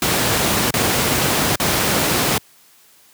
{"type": "noise with dropouts", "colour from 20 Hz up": "pink", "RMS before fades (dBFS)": -17, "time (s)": [0.02, 2.38], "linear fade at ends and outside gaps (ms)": 2, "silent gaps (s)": [[0.707, 0.739], [1.558, 1.599]], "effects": ["white hiss -51 dBFS RMS until 3.13 s", "high-pass 100 Hz 12 dB/octave"]}